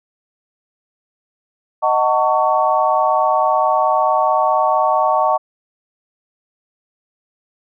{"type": "chord", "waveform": "sine", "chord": "D# half-diminished seventh", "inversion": "none", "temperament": "just", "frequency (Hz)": [622.3, 746.7, 896, 1120.1], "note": ["D#5", "F#5", "A5", "C#6"], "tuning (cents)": [0, 16, 31, 18], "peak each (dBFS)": -18, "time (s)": [1.82, 5.38], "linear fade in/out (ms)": 20, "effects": []}